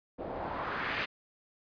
white noise with low-pass filter sweep, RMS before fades -36 dBFS, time 0.18-1.06 s, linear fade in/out 20 ms, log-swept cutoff 530 to 2500 Hz, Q 1.8, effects resampled to 11025 Hz

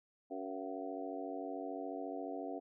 harmonic tone with a mistuned harmonic, 93.9 Hz, F#2, 26 cents sharp, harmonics 3 / 4 / 5 / 6 / 7 / 8, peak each -44 / -47 / -47 / -52 / -45 / -49 dBFS, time 0.3-2.6 s, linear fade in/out 20 ms, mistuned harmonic 7, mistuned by +50 cents, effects none

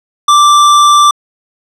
square tone, 1174.7 Hz, D6, in tune, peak -4 dBFS, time 0.28-1.11 s, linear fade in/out 5 ms, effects low-pass 8000 Hz 12 dB/octave

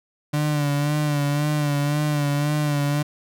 35% pulse tone with vibrato, 146.83 Hz, D3, in tune, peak -18 dBFS, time 0.33-3.03 s, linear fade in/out 10 ms, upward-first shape sine, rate 1.9 Hz, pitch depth 43 cents each way, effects none

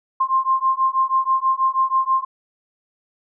sine beating tone pair, 1053 / 1059.2 Hz, C6 / C6, +11 / +21 cents, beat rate 6.2 Hz, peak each -19 dBFS, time 0.2-2.25 s, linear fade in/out 10 ms, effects none

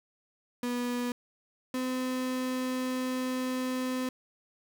35% pulse tone pair in turn, 244.2 / 255.8 Hz, B3 / C4, -19 / -39 cents, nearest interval minor second, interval 80 cents, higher second, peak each -28 dBFS, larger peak neither, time 0.63-1.12 / 1.74-4.09 s, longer second, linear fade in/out 2 ms, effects none

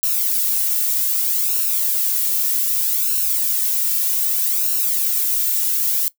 violet noise with flanger, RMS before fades -19 dBFS, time 0.03-6.08 s, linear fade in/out 0 ms, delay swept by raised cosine 0.72 to 2.22 ms, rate 0.64 Hz, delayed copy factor +0.7, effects noise-tail reverb RT60 0.1 s tail -18 dB re dry

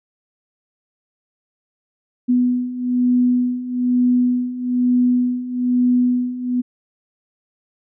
sine beating tone pair, 246.9 / 248 Hz, B3 / B3, 0 / +7 cents, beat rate 1.1 Hz, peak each -20 / -16 dBFS, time 2.28-6.62 s, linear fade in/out 20 ms, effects none

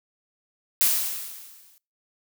blue noise with exponential decay, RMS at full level -18 dBFS, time 0.81-1.78 s, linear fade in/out 0 ms, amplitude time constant 210 ms, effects noise-tail reverb RT60 0.3 s tail -24 dB re dry

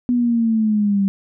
sine linear sweep, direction down, 247.1 to 193.9 Hz, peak -14 dBFS, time 0.09-1.08 s, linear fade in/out 0 ms, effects none

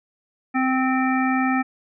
harmonic tone, 260.3 Hz, C4, 9 cents flat, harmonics 1 / 3 / 5 / 7 / 9, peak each -20 / -25 / -27 / -28 / -30 dBFS, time 0.54-1.63 s, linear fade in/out 20 ms, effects none

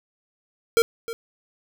square tone with echo, 460 Hz, A#4, 23 cents flat, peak -15 dBFS, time 0.77-0.82 s, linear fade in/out 0 ms, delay 310 ms, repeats 1, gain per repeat -14 dB, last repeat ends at 1.13 s, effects none

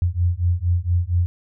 sine beating tone pair, 85.7 / 90 Hz, F2 / F#2, -32 / -47 cents, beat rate 4.3 Hz, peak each -20 / -20 dBFS, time 0.02-1.26 s, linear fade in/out 0 ms, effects none

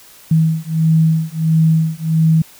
sine beating tone pair, 159.7 / 161.2 Hz, D#3 / E3, +45 / -38 cents, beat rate 1.5 Hz, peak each -14 dBFS, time 0.31-2.42 s, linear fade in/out 5 ms, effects white hiss -43 dBFS RMS until 2.59 s

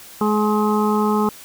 harmonic tone, 211.4 Hz, G#3, 31 cents sharp, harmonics 1 / 2 / 4 / 5 / 6, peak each -18 / -21 / -24 / -25 / -26 dBFS, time 0.21-1.29 s, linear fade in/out 2 ms, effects white hiss -41 dBFS RMS until 1.44 s

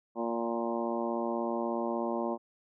harmonic tone with a mistuned harmonic, 116.54 Hz, A#2, in tune, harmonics 2 / 3 / 4 / 5 / 6 / 7 / 8 / 9, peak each -35 / -35 / -41 / -36 / -41 / -41 / -40 / -42 dBFS, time 0.15-2.38 s, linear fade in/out 50 ms, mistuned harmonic 6, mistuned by +20 cents, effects none

